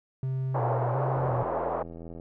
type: tone with vibrato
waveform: triangle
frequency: 127.1 Hz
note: C3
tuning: 50 cents flat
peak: -25 dBFS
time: 0.23-1.43 s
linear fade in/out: 2 ms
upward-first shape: square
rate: 1.4 Hz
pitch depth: 59 cents each way
type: band-pass noise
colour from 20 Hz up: pink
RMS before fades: -30 dBFS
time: 0.54-1.83 s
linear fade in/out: 10 ms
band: 470 to 940 Hz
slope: 24 dB/octave
type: click train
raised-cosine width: 2 ms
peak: -29 dBFS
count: 87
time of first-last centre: 1.17-2.199 s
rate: 83.6 Hz
effects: none